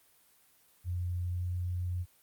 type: tone with pitch glide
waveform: sine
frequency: 88.7 to 89.27 Hz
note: F2 to F2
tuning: +27 to +38 cents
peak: -31 dBFS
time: 0.84-2.06 s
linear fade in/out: 50 ms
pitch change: +11 cents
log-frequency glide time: 1.26-1.52 s
effects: white hiss -65 dBFS RMS until 2.22 s + Opus 32 kbps